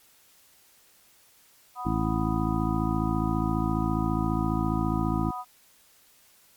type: chord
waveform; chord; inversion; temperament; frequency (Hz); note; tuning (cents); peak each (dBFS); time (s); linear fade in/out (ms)
sine; B major; second; equal; 740 / 987.8 / 1244.5; F#5 / B5 / D#6; 0 / 0 / 0; -36; 1.75-5.45; 50
type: harmonic tone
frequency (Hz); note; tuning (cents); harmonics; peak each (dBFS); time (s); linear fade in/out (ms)
54.7; A1; -9; 1 / 2 / 3 / 4 / 5 / 6; -31 / -31 / -31 / -31 / -31 / -31; 1.85-5.31; 10
effects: white hiss -59 dBFS RMS until 6.56 s + MP3 96 kbps